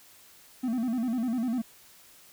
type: tone with vibrato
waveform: triangle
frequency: 240 Hz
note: B3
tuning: 49 cents flat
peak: -24 dBFS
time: 0.63-1.62 s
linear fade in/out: 10 ms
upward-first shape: square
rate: 10 Hz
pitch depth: 110 cents each way
effects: white hiss -55 dBFS RMS until 2.32 s